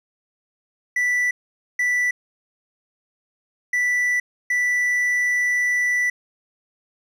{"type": "tone bursts at uneven times", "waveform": "triangle", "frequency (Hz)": 1971, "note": "B6", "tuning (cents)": -4, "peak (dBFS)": -16, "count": 4, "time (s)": [[0.96, 1.31], [1.79, 2.11], [3.73, 4.2], [4.5, 6.1]], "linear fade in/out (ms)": 5, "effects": []}